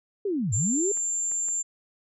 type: linear two-way sweep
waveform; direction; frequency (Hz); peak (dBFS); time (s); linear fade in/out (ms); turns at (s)
sine; down then up; 423.6 to 87.31 to 423.6; -24; 0.25-0.92; 5; 0.54
type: tone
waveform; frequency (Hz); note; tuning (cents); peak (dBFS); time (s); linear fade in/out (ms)
sine; 7290; A#8; -40; -25; 0.52-1.63; 20
type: clicks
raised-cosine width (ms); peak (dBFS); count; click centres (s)
0.5; -32; 3; 0.973 / 1.317 / 1.485
effects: none